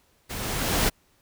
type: noise with level ramp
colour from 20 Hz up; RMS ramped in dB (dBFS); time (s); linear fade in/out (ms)
pink; -34 to -21; 0.29-0.9; 20
effects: pink hiss -64 dBFS RMS until 1.21 s